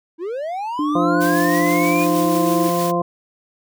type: linear sweep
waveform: triangle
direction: up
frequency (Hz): 311.1 to 2489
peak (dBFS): -21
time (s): 0.18-2.07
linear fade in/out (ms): 50
type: tone with pitch glide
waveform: sine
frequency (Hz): 298 to 325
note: D4 to E4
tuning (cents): +25 to -24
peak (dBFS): -18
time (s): 0.79-2.69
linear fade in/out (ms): 2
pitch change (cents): +151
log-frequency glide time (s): 1.96-2.53
type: harmonic tone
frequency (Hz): 173.5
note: F3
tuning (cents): -11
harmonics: 1 / 2 / 3 / 4 / 6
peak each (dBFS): -23 / -23 / -23 / -23 / -23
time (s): 0.95-3.02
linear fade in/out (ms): 5
type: noise with tremolo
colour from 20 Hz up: white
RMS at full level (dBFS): -29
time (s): 1.2-2.92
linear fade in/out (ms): 20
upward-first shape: sine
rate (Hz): 6.3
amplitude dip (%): 30
effects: none